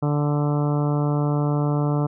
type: harmonic tone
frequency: 146.7 Hz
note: D3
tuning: 2 cents flat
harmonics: 1 / 2 / 3 / 4 / 5 / 6 / 7 / 8 / 9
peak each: -20 / -26 / -30 / -32 / -34 / -36 / -37 / -38 / -39 dBFS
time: 0.02-2.07 s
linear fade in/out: 10 ms
effects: none